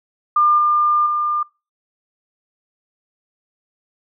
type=tone with level steps; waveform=sine; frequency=1200 Hz; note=D6; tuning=37 cents sharp; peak=-11 / -13 / -17 dBFS; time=0.36-1.43 s; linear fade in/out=5 ms; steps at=0.58 / 1.06 s; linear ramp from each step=5 ms; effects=noise-tail reverb RT60 0.3 s tail -25 dB re dry